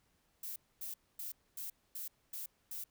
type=noise bursts; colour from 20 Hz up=violet; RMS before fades=-43 dBFS; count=7; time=0.43-2.84 s; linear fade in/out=5 ms; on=130 ms; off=250 ms; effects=pink hiss -75 dBFS RMS until 2.9 s